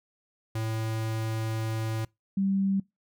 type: tone pair in turn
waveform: square / sine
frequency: 111.2 / 194.79 Hz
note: A2 / G3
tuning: +19 / -11 cents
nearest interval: minor seventh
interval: 970 cents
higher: second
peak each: -29 / -23 dBFS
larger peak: second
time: 0.55-2.05 / 2.37-2.8 s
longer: first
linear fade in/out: 5 ms
effects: noise-tail reverb RT60 0.2 s tail -24 dB re dry